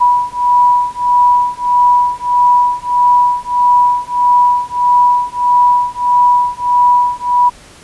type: beating tone pair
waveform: sine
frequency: 978 / 979.6 Hz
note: B5 / B5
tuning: -17 / -14 cents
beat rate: 1.6 Hz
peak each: -11 dBFS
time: 0-7.5 s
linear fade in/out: 20 ms
effects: pink hiss -39 dBFS RMS until 7.83 s + resampled to 24000 Hz